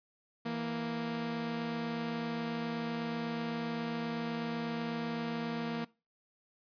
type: tone pair together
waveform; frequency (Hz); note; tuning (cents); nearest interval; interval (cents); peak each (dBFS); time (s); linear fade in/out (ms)
sawtooth; 164.81 / 233.3; E3 / A#3; 0 / +2; tritone; 602; -37 / -31; 0.45-5.85; 10
effects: noise-tail reverb RT60 0.3 s tail -22 dB re dry + resampled to 11025 Hz